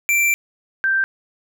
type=tone pair in turn; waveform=square / sine; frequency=2349 / 1567.8 Hz; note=D7 / G6; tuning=0 / 0 cents; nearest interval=perfect fifth; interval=700 cents; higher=first; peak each=-15 dBFS; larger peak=neither; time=0.09-0.34 / 0.84-1.04 s; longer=first; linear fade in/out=0 ms; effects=none